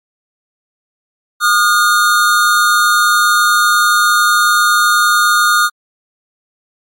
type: tone pair together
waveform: square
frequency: 1222 / 1429.5 Hz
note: D#6 / F6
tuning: -32 / +40 cents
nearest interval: minor third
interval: 272 cents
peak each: -12 dBFS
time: 1.4-5.7 s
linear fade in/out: 50 ms
effects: MP3 64 kbps